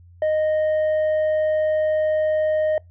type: tone with tanh clipping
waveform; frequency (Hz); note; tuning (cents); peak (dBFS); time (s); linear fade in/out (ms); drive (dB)
triangle; 619; D#5; -9; -18; 0.22-2.78; 2; 8
effects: noise-tail reverb RT60 0.2 s tail -26 dB re dry + added 87 Hz sine -45 dBFS peak until 2.9 s